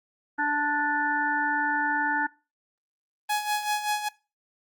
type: harmonic tone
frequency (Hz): 293.7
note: D4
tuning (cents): 0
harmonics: 1 / 3 / 5 / 6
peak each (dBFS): -33 / -27 / -28 / -29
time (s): 0.38-2.27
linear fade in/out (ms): 10
type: tone with tremolo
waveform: sawtooth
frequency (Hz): 839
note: G#5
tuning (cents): +17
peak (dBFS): -19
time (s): 3.29-4.09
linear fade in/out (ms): 10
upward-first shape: sine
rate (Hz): 5.2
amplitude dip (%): 65
effects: noise-tail reverb RT60 0.3 s tail -21 dB re dry + Opus 32 kbps